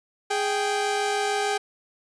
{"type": "tone pair together", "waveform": "sawtooth", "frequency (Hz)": [414.3, 782], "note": ["G#4", "G5"], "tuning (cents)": [-4, -4], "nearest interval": "major seventh", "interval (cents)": 1100, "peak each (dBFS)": -22, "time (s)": [0.3, 1.58], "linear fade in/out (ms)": 10, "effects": ["resampled to 22050 Hz"]}